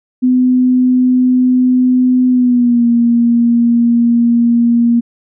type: tone with pitch glide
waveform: sine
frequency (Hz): 252.6 to 235.7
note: B3 to A#3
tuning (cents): +39 to +19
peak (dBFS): -7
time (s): 0.22-5.01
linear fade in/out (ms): 20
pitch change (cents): -120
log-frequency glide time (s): 2.29-2.86
effects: none